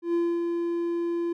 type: tone with ADSR envelope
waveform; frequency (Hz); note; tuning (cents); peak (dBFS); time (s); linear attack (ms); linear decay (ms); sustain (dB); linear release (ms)
triangle; 341.6; F4; -38; -19; 0.02-1.33; 120; 260; -4; 7
effects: none